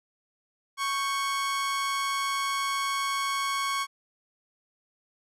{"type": "tone pair together", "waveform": "sawtooth", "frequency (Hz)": [1106.9, 1568], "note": ["C#6", "G6"], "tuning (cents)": [-3, 0], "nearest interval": "tritone", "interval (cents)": 603, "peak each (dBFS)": [-23, -35], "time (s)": [0.77, 3.87], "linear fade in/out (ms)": 50, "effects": ["low-pass 11000 Hz 12 dB/octave"]}